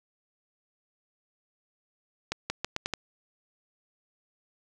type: accelerating click train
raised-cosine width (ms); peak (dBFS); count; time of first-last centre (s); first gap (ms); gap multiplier
0.2; -12; 6; 2.32-2.937; 180; 0.81
effects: none